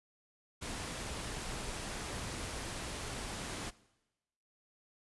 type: noise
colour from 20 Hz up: pink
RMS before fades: -41 dBFS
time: 0.61-3.71 s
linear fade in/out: 20 ms
effects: noise-tail reverb RT60 1.0 s tail -20 dB re dry + resampled to 24000 Hz